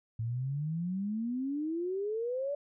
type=exponential sweep; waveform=sine; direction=up; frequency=110 to 584 Hz; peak=-31 dBFS; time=0.19-2.55 s; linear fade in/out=5 ms; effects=none